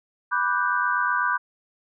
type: chord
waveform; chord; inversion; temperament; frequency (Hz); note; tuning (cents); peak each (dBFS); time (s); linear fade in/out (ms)
sine; G major seventh; first; equal; 987.8 / 1174.7 / 1480 / 1568; B5 / D6 / F#6 / G6; 0 / 0 / 0 / 0; -26; 0.31-1.38; 20
effects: none